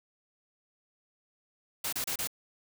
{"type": "noise bursts", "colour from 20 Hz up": "white", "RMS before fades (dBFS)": -33, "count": 4, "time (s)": [1.84, 2.274], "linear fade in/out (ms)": 5, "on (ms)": 86, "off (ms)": 30, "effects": []}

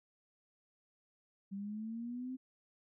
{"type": "linear sweep", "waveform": "sine", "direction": "up", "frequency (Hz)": [193.7, 261.6], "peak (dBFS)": -39, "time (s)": [1.51, 2.37], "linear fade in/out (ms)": 20, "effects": []}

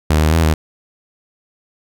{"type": "tone with pitch steps", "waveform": "sawtooth", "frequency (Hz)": [77.1, 77.9, 81.8, 78.5], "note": ["D#2", "D#2", "E2", "D#2"], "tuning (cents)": [-15, 3, -13, 16], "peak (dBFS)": -7, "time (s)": [0.1, 0.54], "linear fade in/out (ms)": 5, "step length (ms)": 110, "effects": []}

